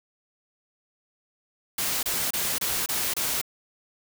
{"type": "noise bursts", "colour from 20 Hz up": "white", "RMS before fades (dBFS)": -27, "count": 6, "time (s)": [1.78, 3.415], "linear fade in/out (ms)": 5, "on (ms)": 250, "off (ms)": 27, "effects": []}